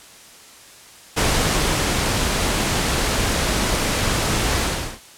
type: noise with ADSR envelope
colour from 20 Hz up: pink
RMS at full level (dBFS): -18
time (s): 1.16-5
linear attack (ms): 19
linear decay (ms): 700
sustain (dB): -2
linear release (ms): 380
effects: white hiss -44 dBFS RMS until 5.17 s + low-pass 10000 Hz 12 dB/octave